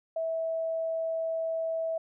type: tone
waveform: sine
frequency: 652 Hz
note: E5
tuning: 19 cents flat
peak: -28 dBFS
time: 0.16-1.98 s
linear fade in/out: 5 ms
effects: none